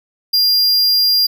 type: tone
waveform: square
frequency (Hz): 4800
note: D8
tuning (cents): +37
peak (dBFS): -11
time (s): 0.33-1.27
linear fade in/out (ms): 10
effects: none